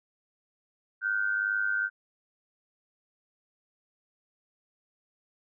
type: tone pair together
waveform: sine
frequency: 1431 / 1533.3 Hz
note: F6 / G6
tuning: +42 / -39 cents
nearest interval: minor second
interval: 119 cents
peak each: -29 / -28 dBFS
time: 1.01-1.9 s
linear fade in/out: 50 ms
effects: none